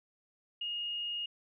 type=tone; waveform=sine; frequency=2857 Hz; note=F7; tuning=39 cents sharp; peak=-34 dBFS; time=0.61-1.26 s; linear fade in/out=5 ms; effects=none